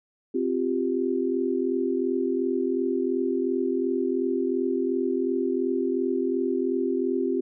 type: chord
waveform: sine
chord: C suspended fourth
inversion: none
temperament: equal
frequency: 261.6 / 349.2 / 392 Hz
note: C4 / F4 / G4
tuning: 0 / 0 / 0 cents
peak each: -27 dBFS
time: 0.34-7.41 s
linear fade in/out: 10 ms
effects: none